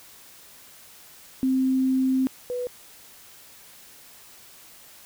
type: tone pair in turn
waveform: sine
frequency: 261.6 / 493.8 Hz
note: C4 / B4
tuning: 0 / 0 cents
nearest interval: major seventh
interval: 1100 cents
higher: second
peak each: -19 / -26 dBFS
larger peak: first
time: 1.43-2.27 / 2.5-2.67 s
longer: first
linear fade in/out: 0 ms
effects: white hiss -49 dBFS RMS until 5.05 s